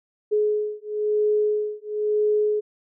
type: beating tone pair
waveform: sine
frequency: 421.7 / 422.7 Hz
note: G#4 / G#4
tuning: +26 / +31 cents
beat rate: 1 Hz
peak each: -23 dBFS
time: 0.31-2.61 s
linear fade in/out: 20 ms
effects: none